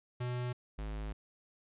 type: tone pair in turn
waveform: square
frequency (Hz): 123.47 / 52.59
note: B2 / G#1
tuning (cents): 0 / +22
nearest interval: octave + minor third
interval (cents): 1478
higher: first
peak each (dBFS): -35 / -38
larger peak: first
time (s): 0.2-0.53 / 0.78-1.13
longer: second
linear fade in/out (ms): 10
effects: resampled to 8000 Hz